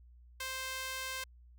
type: tone with high-pass filter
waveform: sawtooth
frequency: 523.3 Hz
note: C5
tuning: in tune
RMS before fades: -40 dBFS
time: 0.4-1.24 s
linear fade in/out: 5 ms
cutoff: 1500 Hz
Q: 0.76
effects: added 60 Hz sine -55 dBFS peak until 1.58 s